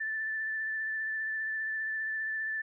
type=tone with vibrato; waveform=sine; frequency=1760 Hz; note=A6; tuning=in tune; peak=-31 dBFS; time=0-2.62 s; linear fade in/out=10 ms; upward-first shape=sine; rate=15 Hz; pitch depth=15 cents each way; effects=none